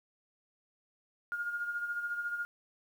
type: tone with tremolo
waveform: sine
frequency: 1420 Hz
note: F6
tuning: 28 cents sharp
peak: -31 dBFS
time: 1.32-2.45 s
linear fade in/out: 0 ms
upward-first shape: sine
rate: 14 Hz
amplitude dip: 55%
effects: 10-bit